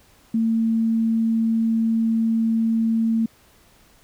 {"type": "tone", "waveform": "sine", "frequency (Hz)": 225.7, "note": "A3", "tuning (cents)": 44, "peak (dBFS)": -17, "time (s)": [0.34, 3.26], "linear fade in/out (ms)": 5, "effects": ["pink hiss -55 dBFS RMS until 4.03 s"]}